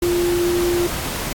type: tone in noise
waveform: sine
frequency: 349.2 Hz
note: F4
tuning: in tune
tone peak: -16 dBFS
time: 0.02-0.87 s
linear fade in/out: 5 ms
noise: pink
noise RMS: -26 dBFS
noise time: 0.02-1.33 s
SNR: +7 dB
effects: AAC 64 kbps